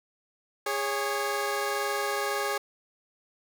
15% pulse tone pair together, 410.4 / 554.4 Hz, G#4 / C#5, -21 / 0 cents, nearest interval perfect fourth, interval 521 cents, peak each -23 / -25 dBFS, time 0.66-2.58 s, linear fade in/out 5 ms, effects none

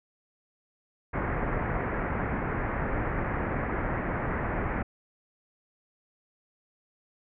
pink low-pass noise, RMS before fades -30 dBFS, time 1.13-4.83 s, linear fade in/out 10 ms, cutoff 2100 Hz, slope 48 dB/octave, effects none

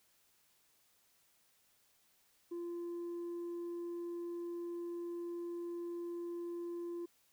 sine tone with tanh clipping, 344.6 Hz, F4, 23 cents flat, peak -40 dBFS, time 2.51-7.06 s, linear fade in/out 10 ms, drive 2 dB, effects white hiss -72 dBFS RMS until 7.32 s

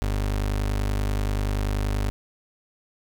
30% pulse tone, 50.4 Hz, G1, 49 cents sharp, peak -20 dBFS, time 0.02-2.1 s, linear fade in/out 0 ms, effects none

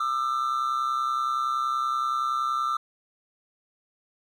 triangle tone pair together, 1200 / 1330.6 Hz, D6 / E6, +37 / +16 cents, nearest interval major second, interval 179 cents, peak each -25 dBFS, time 0-2.77 s, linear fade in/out 5 ms, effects none

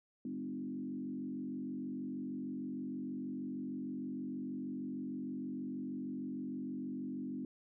sine tone with frequency modulation, 254 Hz, B3, 49 cents sharp, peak -38 dBFS, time 0.25-7.45 s, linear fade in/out 2 ms, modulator 46.4 Hz, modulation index 1.2, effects none

